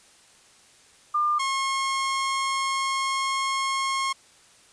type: tone pair in turn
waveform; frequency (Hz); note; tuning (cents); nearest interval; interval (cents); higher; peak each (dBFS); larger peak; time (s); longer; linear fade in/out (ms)
sine / sawtooth; 1200 / 1079.9; D6 / C#6; +37 / -46; major second; 183; first; -20; neither; 1.14-1.39 / 1.39-4.13; second; 10
effects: white hiss -55 dBFS RMS until 4.72 s + resampled to 22050 Hz